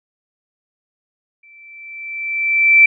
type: tone with exponential growth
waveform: sine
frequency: 2333 Hz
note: D7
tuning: 12 cents flat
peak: -4 dBFS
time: 1.43-2.86 s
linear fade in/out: 5 ms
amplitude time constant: 310 ms
effects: none